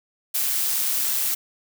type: noise with amplitude modulation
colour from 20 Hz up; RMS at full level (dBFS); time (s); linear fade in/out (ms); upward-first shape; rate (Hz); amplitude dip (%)
blue; -22; 0.34-1.35; 10; sine; 135; 30
effects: none